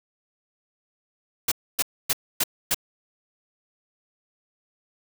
white noise bursts, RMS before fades -22 dBFS, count 5, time 1.48-2.745 s, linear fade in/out 5 ms, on 37 ms, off 270 ms, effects none

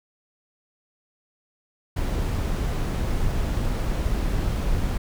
brown noise, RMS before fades -24 dBFS, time 1.96-4.98 s, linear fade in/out 10 ms, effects none

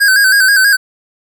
square tone with vibrato, 1579 Hz, G6, 12 cents sharp, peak -7 dBFS, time 0-0.77 s, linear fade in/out 20 ms, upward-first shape square, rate 6.2 Hz, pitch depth 57 cents each way, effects none

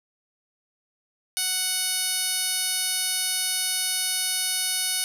10% pulse tone with band-pass filter, 740 Hz, F#5, in tune, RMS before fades -26 dBFS, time 1.37-5.04 s, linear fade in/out 0 ms, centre 8500 Hz, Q 1.7, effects none

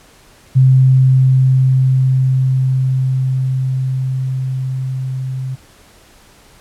sine tone with level ramp, 130.81 Hz, C3, in tune, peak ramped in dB -5 to -19 dBFS, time 0.55-5.56 s, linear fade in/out 20 ms, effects pink hiss -46 dBFS RMS until 6.6 s + low-pass 12000 Hz 12 dB/octave

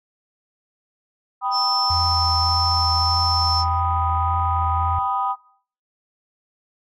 sine chord, G augmented, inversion none, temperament equal, 784 / 987.8 / 1244.5 Hz, G5 / B5 / D#6, 0 / 0 / 0 cents, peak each -24 dBFS, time 1.41-5.36 s, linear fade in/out 50 ms
sine tone, 5330 Hz, E8, 18 cents sharp, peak -20 dBFS, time 1.51-3.65 s, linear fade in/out 50 ms
sine tone with vibrato, 83.5 Hz, E2, 23 cents sharp, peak -22 dBFS, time 1.9-4.99 s, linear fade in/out 5 ms, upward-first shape triangle, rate 1.7 Hz, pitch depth 31 cents each way
effects noise-tail reverb RT60 0.5 s tail -18 dB re dry + tanh soft clip ceiling -9 dBFS

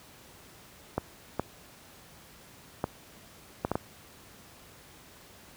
clicks, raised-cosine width 1 ms, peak -13 dBFS, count 6, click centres 0.98 / 1.396 / 2.841 / 3.649 / 3.716 / 3.755 s, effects pink hiss -53 dBFS RMS until 5.56 s + high-pass 60 Hz 12 dB/octave

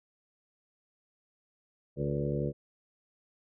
harmonic tone with a mistuned harmonic, 72 Hz, D2, 34 cents flat, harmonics 1 / 2 / 3 / 4 / 5 / 6 / 7 / 8, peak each -42 / -32 / -38 / -41 / -37 / -40 / -37 / -41 dBFS, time 1.96-2.53 s, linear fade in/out 50 ms, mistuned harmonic 7, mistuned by -48 cents, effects none

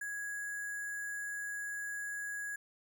sine tone with sample-and-hold, 1661.2 Hz, G#6, in tune, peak -37 dBFS, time 0.01-2.56 s, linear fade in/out 5 ms, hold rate 8820 Hz, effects none

